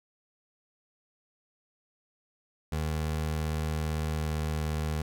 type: tone with pitch glide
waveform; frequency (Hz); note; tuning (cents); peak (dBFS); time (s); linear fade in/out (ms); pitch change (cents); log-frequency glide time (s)
25% pulse; 77.78 to 77.2; D#2 to D#2; 0 to -13; -25; 2.72-5.02; 5; -13; 4.04-4.37
effects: none